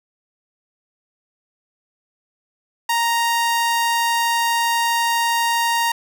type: tone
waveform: sawtooth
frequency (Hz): 932.3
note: A#5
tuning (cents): 0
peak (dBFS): -13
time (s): 2.89-5.92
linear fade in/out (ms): 5
effects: none